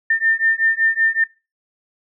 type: beating tone pair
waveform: sine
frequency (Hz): 1800 / 1805.3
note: A6 / A6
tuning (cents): +39 / +44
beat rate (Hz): 5.3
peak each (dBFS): -18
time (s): 0.1-1.24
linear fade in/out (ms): 5
effects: noise-tail reverb RT60 0.3 s tail -23 dB re dry